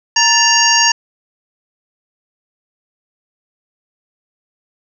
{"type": "harmonic tone with a mistuned harmonic", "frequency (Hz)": 932.3, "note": "A#5", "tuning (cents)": 0, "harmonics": [1, 2, 3, 5, 6, 7], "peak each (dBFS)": [-16, -16, -16, -16, -16, -16], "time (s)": [0.16, 0.92], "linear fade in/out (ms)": 5, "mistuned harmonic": 2, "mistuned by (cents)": -100, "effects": []}